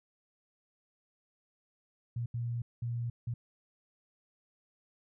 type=tone bursts at uneven times; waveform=sine; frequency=118.6 Hz; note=A#2; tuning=30 cents sharp; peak=-32 dBFS; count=4; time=2.16-2.26 / 2.34-2.62 / 2.82-3.1 / 3.27-3.34 s; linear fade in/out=5 ms; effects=none